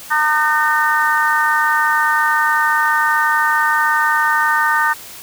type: harmonic tone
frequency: 304.3 Hz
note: D#4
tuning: 38 cents flat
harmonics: 3 / 4 / 5 / 6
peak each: -18 / -18 / -18 / -18 dBFS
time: 0.1-4.94 s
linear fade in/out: 20 ms
effects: white hiss -35 dBFS RMS until 5.22 s